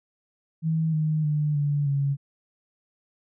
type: tone with pitch steps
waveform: sine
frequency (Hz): 160.5 / 155.12 / 149.92 / 144.9 / 140.05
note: E3 / D#3 / D3 / D3 / C#3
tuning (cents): -46 / -5 / +36 / -23 / +18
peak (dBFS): -21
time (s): 0.62-2.17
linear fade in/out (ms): 50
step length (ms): 310
effects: none